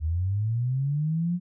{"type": "linear sweep", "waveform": "sine", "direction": "up", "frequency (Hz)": [74.3, 180.2], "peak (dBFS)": -23, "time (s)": [0, 1.4], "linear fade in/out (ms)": 50, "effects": []}